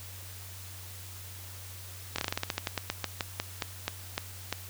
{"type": "slowing click train", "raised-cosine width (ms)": 0.2, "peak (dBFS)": -12, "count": 20, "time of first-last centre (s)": [2.16, 4.526], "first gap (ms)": 24, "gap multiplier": 1.16, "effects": ["added 93 Hz sine -45 dBFS peak until 4.69 s", "white hiss -47 dBFS RMS until 4.69 s"]}